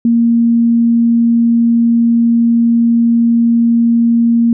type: tone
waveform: sine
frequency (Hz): 233.1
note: A#3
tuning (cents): 0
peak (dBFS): -7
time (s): 0.05-4.53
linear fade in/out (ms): 2
effects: none